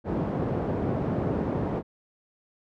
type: band-pass noise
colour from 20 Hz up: pink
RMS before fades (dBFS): -28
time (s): 0.04-1.83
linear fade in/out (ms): 50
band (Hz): 110 to 580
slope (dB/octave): 12
effects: none